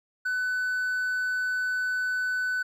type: tone with hard clipping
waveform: triangle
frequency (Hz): 1500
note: F#6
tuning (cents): +23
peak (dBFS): -26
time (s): 0.25-2.63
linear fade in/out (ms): 10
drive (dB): 5
effects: none